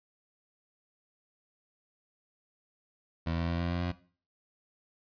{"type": "tone with pitch steps", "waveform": "20% pulse", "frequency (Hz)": [83, 84.06, 85.14, 86.23, 87.33, 88.44], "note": ["E2", "E2", "F2", "F2", "F2", "F2"], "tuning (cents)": [12, 34, -44, -21, 0, 22], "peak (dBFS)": -25, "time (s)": [3.26, 3.92], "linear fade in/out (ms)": 10, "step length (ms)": 110, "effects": ["noise-tail reverb RT60 0.4 s tail -17 dB re dry", "resampled to 11025 Hz"]}